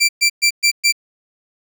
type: tone bursts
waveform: 20% pulse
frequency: 2349 Hz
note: D7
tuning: in tune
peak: -6 dBFS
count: 5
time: 0-0.925 s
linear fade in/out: 20 ms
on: 89 ms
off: 120 ms
effects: none